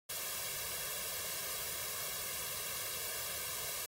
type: noise with comb filter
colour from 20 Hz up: white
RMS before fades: -40 dBFS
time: 0.09-3.86 s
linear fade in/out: 10 ms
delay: 1.8 ms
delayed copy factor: +0.95
effects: high-pass 60 Hz 12 dB/octave + AAC 48 kbps